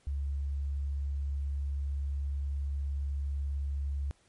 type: tone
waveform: sine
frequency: 70.1 Hz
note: C#2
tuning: 20 cents sharp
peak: -30 dBFS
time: 0.07-4.11 s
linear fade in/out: 0 ms
effects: pink hiss -67 dBFS RMS until 4.28 s + MP3 48 kbps